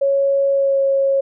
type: tone with pitch glide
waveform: sine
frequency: 553 to 546.6 Hz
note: C#5 to C#5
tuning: -4 to -24 cents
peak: -13 dBFS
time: 0.01-1.21 s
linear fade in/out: 10 ms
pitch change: -20 cents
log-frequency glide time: 0.51-0.8 s
effects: none